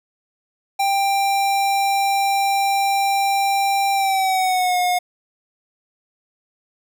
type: tone with pitch glide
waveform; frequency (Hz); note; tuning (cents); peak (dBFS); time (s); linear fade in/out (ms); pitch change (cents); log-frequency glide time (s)
square; 790 to 720.3; G5 to F#5; +13 to -47; -17; 0.79-4.99; 10; -160; 3.93-4.78
effects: none